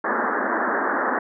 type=band-pass noise; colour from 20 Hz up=white; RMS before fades=-23 dBFS; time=0.04-1.19 s; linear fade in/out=5 ms; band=210 to 1800 Hz; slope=96 dB/octave; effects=none

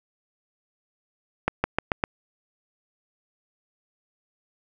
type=accelerating click train; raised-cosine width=0.5 ms; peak=-6 dBFS; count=5; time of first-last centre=1.48-2.039 s; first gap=160 ms; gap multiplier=0.91; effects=none

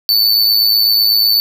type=tone with amplitude modulation; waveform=square; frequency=4505 Hz; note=C#8; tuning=27 cents sharp; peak=-7 dBFS; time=0.09-1.4 s; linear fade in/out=0 ms; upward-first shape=sine; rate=108 Hz; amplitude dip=60%; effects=none

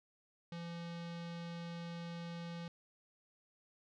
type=tone with low-pass filter; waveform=square; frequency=170 Hz; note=F3; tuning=46 cents flat; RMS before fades=-45 dBFS; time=0.52-2.68 s; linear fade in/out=2 ms; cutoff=4200 Hz; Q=1.7; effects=none

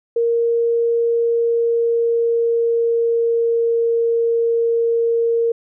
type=tone with pitch glide; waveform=sine; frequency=466.2 to 463.2 Hz; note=A#4 to A#4; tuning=0 to -11 cents; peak=-14 dBFS; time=0.16-5.52 s; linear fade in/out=5 ms; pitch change=-11 cents; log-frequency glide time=1.06-3.86 s; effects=none

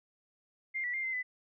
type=tone with pitch steps; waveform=sine; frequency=2107 / 1956 / 2107 / 2071 / 2003 Hz; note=C7 / B6 / C7 / C7 / B6; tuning=+12 / -17 / +12 / -18 / +24 cents; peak=-32 dBFS; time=0.74-1.23 s; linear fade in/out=20 ms; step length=98 ms; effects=none

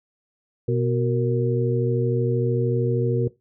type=harmonic tone with a mistuned harmonic; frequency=123.47 Hz; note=B2; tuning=in tune; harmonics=1 / 2 / 3 / 4; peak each=-22 / -30 / -25 / -24 dBFS; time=0.68-3.28 s; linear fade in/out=5 ms; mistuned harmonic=4; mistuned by=-110 cents; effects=noise-tail reverb RT60 0.2 s tail -18 dB re dry

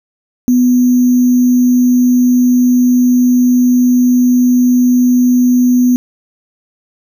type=tone with sample-and-hold; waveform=sine; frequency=248.3 Hz; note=B3; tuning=9 cents sharp; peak=-6 dBFS; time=0.48-5.96 s; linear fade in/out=0 ms; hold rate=6300 Hz; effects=none

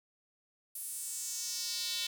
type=tone with high-pass filter sweep; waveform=square; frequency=204.7 Hz; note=G#3; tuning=25 cents flat; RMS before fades=-38 dBFS; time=0.75-2.07 s; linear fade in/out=5 ms; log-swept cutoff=11000 to 3500 Hz; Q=2.6; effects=none

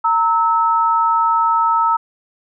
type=tone pair together; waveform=sine; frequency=919.9 / 1300 Hz; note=A#5 / E6; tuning=-23 / -24 cents; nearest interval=tritone; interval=599 cents; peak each=-15 dBFS; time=0.04-1.97 s; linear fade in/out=10 ms; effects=none

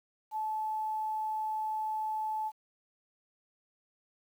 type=tone with quantisation; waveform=sine; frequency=867 Hz; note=A5; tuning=26 cents flat; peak=-31 dBFS; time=0.31-2.52 s; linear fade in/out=50 ms; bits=10; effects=none

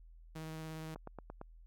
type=tone with vibrato; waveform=sawtooth; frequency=158.6 Hz; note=D#3; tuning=33 cents sharp; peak=-39 dBFS; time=0.35-0.95 s; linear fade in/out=10 ms; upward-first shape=sine; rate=17 Hz; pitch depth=11 cents each way
type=click train; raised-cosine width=1 ms; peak=-31 dBFS; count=5; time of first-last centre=0.96-1.414 s; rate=8.81 Hz
effects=added 41 Hz sine -54 dBFS peak until 1.66 s

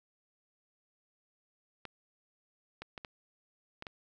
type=clicks; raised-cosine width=0.3 ms; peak=-26 dBFS; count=6; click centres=1.853 / 2.82 / 2.978 / 3.048 / 3.824 / 3.868 s; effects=none

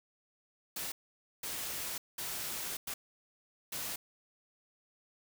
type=noise bursts at uneven times; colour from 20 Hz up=white; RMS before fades=-39 dBFS; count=5; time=0.76-0.92 / 1.43-1.98 / 2.18-2.77 / 2.87-2.94 / 3.72-3.96 s; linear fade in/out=5 ms; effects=none

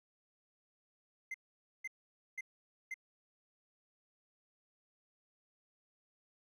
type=tone bursts; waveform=triangle; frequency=2075 Hz; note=C7; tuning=15 cents flat; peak=-37 dBFS; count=4; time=1.31-2.942 s; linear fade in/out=5 ms; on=33 ms; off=500 ms; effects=none

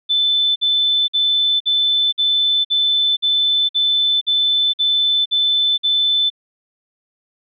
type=tone bursts; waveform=sine; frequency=3520 Hz; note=A7; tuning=in tune; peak=-13 dBFS; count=12; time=0.09-6.302 s; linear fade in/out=20 ms; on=470 ms; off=52 ms; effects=none

